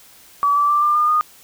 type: tone with pitch steps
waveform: sine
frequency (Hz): 1145 / 1161 / 1177.2 / 1193.6 / 1210.3 / 1227.2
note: D6 / D6 / D6 / D6 / D#6 / D#6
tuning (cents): -44 / -20 / +4 / +28 / -48 / -24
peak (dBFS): -13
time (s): 0.43-1.21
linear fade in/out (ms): 0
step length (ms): 130
effects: white hiss -47 dBFS RMS until 1.43 s

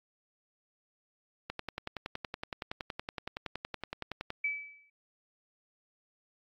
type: click train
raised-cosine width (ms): 0.3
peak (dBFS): -20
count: 31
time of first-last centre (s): 1.5-4.304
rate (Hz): 10.7
type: tone with exponential decay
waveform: sine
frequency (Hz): 2300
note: D7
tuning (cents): -37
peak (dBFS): -27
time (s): 4.44-4.9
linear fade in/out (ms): 5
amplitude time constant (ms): 100
effects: AAC 64 kbps

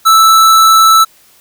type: tone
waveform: square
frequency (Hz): 1317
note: E6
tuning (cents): -2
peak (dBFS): -4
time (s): 0.05-1.05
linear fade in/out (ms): 20
effects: white hiss -46 dBFS RMS until 1.4 s

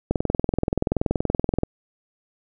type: click train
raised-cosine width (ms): 2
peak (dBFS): -7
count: 33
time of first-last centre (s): 0.11-1.634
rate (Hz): 21
effects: none

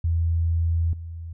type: tone with level steps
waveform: sine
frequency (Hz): 83.2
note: E2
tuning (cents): +17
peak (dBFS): -19 / -32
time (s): 0.04-1.33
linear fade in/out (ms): 5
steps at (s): 0.93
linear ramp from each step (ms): 2
effects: none

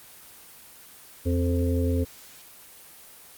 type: harmonic tone with a mistuned harmonic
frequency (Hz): 87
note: F2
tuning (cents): -6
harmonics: 1 / 3 / 5 / 6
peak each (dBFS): -23 / -27 / -31 / -33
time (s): 1.25-2.05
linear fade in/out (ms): 20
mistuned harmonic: 1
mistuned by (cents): -78
effects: white hiss -48 dBFS RMS until 3.37 s + Opus 24 kbps

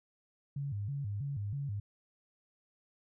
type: tone with vibrato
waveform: sine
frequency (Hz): 119.8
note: A#2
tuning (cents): +48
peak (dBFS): -34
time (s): 0.56-1.8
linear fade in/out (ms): 5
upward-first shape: square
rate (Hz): 3.1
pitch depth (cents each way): 280
effects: none

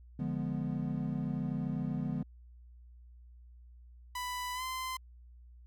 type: chord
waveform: triangle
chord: D diminished seventh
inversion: none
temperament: equal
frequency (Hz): 146.83 / 174.61 / 207.7 / 246.9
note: D3 / F3 / Ab3 / Cb4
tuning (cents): 0 / 0 / 0 / 0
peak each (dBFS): -35 / -36 / -37 / -36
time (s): 0.19-2.23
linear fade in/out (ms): 5
type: tone with pitch glide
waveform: sawtooth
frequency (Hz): 993 to 1033.4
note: B5 to C6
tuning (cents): +9 to -22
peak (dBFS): -32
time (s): 4.15-4.97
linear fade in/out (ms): 5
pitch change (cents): +69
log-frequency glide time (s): 4.54-4.63
effects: added 60 Hz sine -52 dBFS peak until 5.66 s

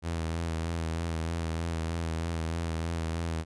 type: tone with vibrato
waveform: sawtooth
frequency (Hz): 82.41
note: E2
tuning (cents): 0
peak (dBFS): -26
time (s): 0.02-3.45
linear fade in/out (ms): 50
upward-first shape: sine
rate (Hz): 3.2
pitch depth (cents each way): 35
effects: resampled to 24000 Hz

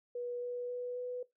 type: tone with pitch steps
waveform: sine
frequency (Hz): 486.1 / 489.2 / 492.3 / 495.5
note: B4 / B4 / B4 / B4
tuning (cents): -28 / -16 / -6 / +6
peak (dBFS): -36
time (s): 0.15-1.23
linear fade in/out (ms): 5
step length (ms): 270
effects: noise-tail reverb RT60 0.2 s tail -20 dB re dry

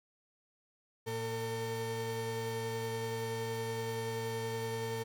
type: tone pair together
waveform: 35% pulse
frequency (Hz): 115.5 / 451.4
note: A#2 / A4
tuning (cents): -16 / +44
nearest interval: 2 octaves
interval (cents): 2360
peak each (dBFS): -38 / -35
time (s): 1.06-5.04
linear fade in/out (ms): 20
effects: none

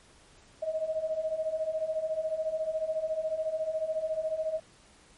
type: beating tone pair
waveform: sine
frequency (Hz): 622.3 / 636.3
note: D#5 / D#5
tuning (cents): 0 / +39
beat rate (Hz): 14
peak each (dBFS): -34 / -30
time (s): 0.62-4.6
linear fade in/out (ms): 10
effects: pink hiss -58 dBFS RMS until 5.17 s + MP3 48 kbps

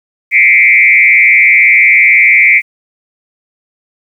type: tone with frequency modulation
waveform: sine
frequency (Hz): 2217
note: C#7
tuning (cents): 0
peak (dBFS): -3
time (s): 0.31-2.62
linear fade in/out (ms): 50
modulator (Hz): 122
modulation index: 1.6
effects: 7-bit

